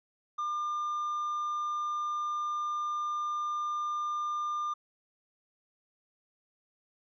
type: tone with hard clipping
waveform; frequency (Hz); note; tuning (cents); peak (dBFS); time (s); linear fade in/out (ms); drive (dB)
triangle; 1200; D6; +37; -31; 0.38-4.74; 10; 5
effects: resampled to 16000 Hz